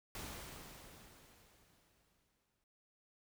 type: noise with exponential decay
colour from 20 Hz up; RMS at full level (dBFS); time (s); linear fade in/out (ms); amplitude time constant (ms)
pink; -45; 0.15-2.64; 1; 540
effects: none